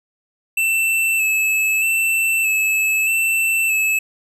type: tone with vibrato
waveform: square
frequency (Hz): 2637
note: E7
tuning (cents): 0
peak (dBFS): -16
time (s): 0.57-3.99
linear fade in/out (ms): 5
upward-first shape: square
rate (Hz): 0.8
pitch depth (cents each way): 24
effects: none